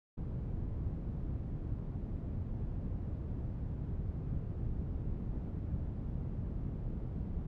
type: low-pass noise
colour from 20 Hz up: white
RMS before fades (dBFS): -38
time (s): 0.17-7.47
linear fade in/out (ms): 10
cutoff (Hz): 120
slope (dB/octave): 12
effects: none

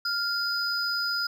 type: tone pair together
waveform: triangle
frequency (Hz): 1396.9 / 4978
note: F6 / D#8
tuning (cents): 0 / 0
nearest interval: octave + minor seventh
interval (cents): 2200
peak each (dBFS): -27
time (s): 0.05-1.27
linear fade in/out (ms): 5
effects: none

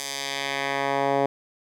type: tone with band-pass filter sweep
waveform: 10% pulse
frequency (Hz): 138.59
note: C#3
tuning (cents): 0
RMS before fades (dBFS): -26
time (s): 0-1.26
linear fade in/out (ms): 0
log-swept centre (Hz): 6900 to 590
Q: 0.94
effects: none

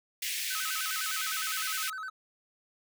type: high-pass noise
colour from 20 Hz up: pink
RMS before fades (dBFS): -34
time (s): 0.22-1.9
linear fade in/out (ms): 5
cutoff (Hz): 1900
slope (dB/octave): 48
type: tone with vibrato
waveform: triangle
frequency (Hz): 1396.9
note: F6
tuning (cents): 0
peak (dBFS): -34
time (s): 0.5-2.1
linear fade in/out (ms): 10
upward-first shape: square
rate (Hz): 9.8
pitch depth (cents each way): 150
effects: none

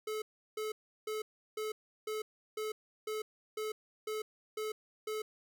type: tone bursts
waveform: square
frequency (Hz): 431.3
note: A4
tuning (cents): -35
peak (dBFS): -36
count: 11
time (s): 0.07-5.22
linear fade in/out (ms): 5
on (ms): 150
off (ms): 350
effects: none

